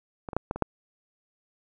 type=clicks; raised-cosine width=1 ms; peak=-21 / -21 / -10 / -14 / -20 / -8 dBFS; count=6; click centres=0.288 / 0.332 / 0.366 / 0.511 / 0.56 / 0.623 s; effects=none